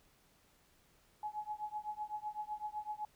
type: tone with tremolo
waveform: sine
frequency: 846 Hz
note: G#5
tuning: 32 cents sharp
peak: -35 dBFS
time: 1.23-3.05 s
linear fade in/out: 2 ms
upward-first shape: triangle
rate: 7.9 Hz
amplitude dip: 100%
effects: pink hiss -69 dBFS RMS until 3.15 s